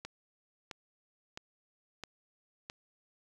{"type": "click train", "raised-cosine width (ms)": 0.2, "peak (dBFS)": -24, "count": 5, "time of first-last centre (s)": [0.05, 2.699], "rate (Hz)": 1.51, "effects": ["11-bit"]}